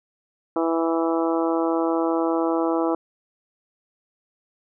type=harmonic tone; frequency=164.81 Hz; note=E3; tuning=in tune; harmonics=2 / 3 / 4 / 5 / 6 / 7 / 8; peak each=-22 / -26 / -28 / -30 / -32 / -33 / -34 dBFS; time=0.56-2.95 s; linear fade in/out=2 ms; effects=none